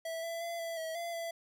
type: tone with pitch steps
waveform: square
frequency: 656 / 668 / 679 / 666 / 645 / 682 / 670 Hz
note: E5 / E5 / F5 / E5 / E5 / F5 / E5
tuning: -9 / +23 / -49 / +18 / -38 / -41 / +28 cents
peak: -37 dBFS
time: 0.05-1.31 s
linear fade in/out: 5 ms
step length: 180 ms
effects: none